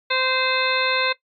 harmonic tone, 518 Hz, C5, 17 cents flat, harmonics 1 / 2 / 3 / 4 / 5 / 7 / 8, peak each -26 / -26 / -26 / -26 / -26 / -26 / -26 dBFS, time 0.1-1.13 s, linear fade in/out 10 ms, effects noise-tail reverb RT60 0.1 s tail -17 dB re dry + MP3 96 kbps

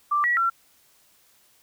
sine tone with pitch steps, 1176 / 1928 / 1358 Hz, D6 / B6 / F6, +2 / -42 / -49 cents, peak -19 dBFS, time 0.11-0.5 s, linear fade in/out 10 ms, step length 130 ms, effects white hiss -60 dBFS RMS until 1.62 s

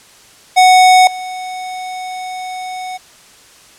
square tone with level steps, 740 Hz, F#5, in tune, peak -5 / -23 dBFS, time 0.56-2.98 s, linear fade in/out 20 ms, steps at 1.07 s, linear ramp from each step 2 ms, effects white hiss -43 dBFS RMS until 3.78 s + low-pass 9000 Hz 12 dB/octave

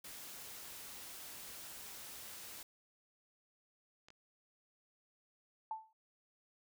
white noise, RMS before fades -50 dBFS, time 0.04-2.63 s, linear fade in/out 5 ms
clicks, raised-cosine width 0.2 ms, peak -40 dBFS, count 2, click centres 4.085 / 4.104 s
sine tone with exponential decay, 880 Hz, A5, in tune, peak -35 dBFS, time 5.71-5.93 s, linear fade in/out 2 ms, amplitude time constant 46 ms
effects none

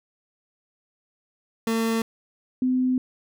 30% pulse / sine tone pair in turn, 226.2 / 255.1 Hz, A3 / C4, +48 / -44 cents, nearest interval major second, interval 208 cents, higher second, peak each -19 dBFS, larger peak neither, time 1.67-2.02 / 2.62-2.98 s, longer second, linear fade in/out 2 ms, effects none

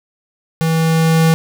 square tone with level ramp, 162.2 Hz, E3, 28 cents flat, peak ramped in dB -14 to -9 dBFS, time 0.61-1.34 s, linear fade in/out 0 ms, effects none

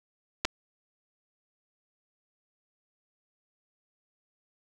clicks, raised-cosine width 0.2 ms, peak -10 dBFS, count 2, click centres 0.449 / 0.452 s, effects none

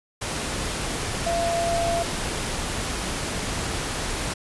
sine tone in noise, 680 Hz, F5, 46 cents flat, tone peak -22 dBFS, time 1.26-2.03 s, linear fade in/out 10 ms, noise pink, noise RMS -28 dBFS, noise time 0.21-4.34 s, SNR +3 dB, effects resampled to 24000 Hz

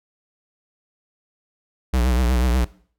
square tone with vibrato, 61.74 Hz, B1, in tune, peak -17 dBFS, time 1.93-2.65 s, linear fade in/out 10 ms, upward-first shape triangle, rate 8.2 Hz, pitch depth 110 cents each way, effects noise-tail reverb RT60 0.5 s tail -20 dB re dry

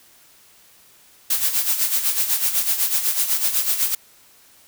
blue noise with tremolo, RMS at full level -18 dBFS, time 1.3-3.95 s, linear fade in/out 5 ms, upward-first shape sine, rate 8 Hz, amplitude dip 65%, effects white hiss -52 dBFS RMS until 4.67 s

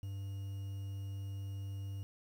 triangle tone with quantisation, 98.3 Hz, G2, 5 cents sharp, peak -37 dBFS, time 0.03-2.03 s, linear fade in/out 0 ms, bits 10, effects none

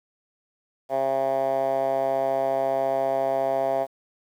10% pulse tone with band-pass filter, 134.5 Hz, C3, 48 cents sharp, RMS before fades -24 dBFS, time 0.89-3.87 s, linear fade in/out 50 ms, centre 670 Hz, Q 4, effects 9-bit

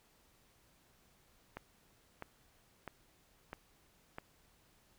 click train, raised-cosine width 0.5 ms, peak -28 dBFS, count 5, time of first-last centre 1.57-4.184 s, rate 1.53 Hz, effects pink hiss -69 dBFS RMS until 4.98 s

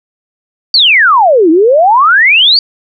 sine exponential two-way sweep, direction down then up, 4699 to 307.5 to 4699 Hz, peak -3 dBFS, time 0.74-2.59 s, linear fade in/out 2 ms, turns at 1.5 s, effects none

